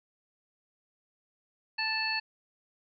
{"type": "harmonic tone", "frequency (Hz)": 880, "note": "A5", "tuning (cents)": 0, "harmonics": [1, 2, 3, 5], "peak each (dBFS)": [-37, -34, -33, -33], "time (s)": [1.78, 2.2], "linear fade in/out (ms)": 10, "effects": []}